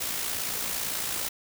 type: noise with amplitude modulation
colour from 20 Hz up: white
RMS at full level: -29 dBFS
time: 0-1.29 s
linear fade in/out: 10 ms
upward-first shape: sine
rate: 57.9 Hz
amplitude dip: 45%
effects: none